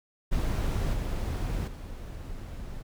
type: noise with level steps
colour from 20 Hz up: brown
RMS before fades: -27 / -30 / -39 dBFS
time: 0.31-2.83 s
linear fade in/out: 20 ms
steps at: 0.93 / 1.67 s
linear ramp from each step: 10 ms
effects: none